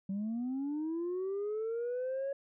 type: linear sweep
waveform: sine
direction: up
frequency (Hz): 189.5 to 558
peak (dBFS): -31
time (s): 0.09-2.33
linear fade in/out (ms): 5
effects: tanh soft clip ceiling -31 dBFS